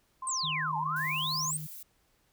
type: tone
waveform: sine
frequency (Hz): 1044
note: C6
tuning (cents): -4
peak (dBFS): -35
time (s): 0.22-1.51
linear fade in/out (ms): 5
type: exponential two-way sweep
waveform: sine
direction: down then up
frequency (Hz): 8870 to 830.6 to 8870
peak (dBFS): -30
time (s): 0.27-1.57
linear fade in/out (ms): 2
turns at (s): 0.77
type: tone with pitch glide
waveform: sine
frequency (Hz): 155.56 to 154.31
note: D#3 to D#3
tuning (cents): 0 to -14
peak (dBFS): -38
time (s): 0.43-1.67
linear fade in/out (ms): 10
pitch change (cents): -14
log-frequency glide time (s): 0.59-1.16
type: noise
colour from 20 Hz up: violet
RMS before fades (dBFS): -45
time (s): 0.96-1.83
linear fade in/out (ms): 5
effects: pink hiss -70 dBFS RMS until 2.32 s